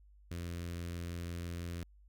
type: tone with notch filter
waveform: sawtooth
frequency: 86 Hz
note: F2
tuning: 26 cents flat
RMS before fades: -41 dBFS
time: 0.31-1.83 s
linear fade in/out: 0 ms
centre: 830 Hz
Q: 0.99
effects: added 50 Hz sine -58 dBFS peak until 2.08 s